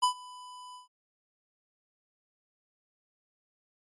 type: tone with ADSR envelope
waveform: square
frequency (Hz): 997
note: B5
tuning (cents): +16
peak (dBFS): -21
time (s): 0.02-0.88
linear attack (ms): 17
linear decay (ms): 96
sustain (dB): -24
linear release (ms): 130
effects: MP3 48 kbps